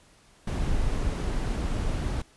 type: noise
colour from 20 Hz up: brown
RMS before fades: -27 dBFS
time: 0.47-2.22 s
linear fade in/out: 5 ms
effects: pink hiss -58 dBFS RMS until 2.36 s + resampled to 24000 Hz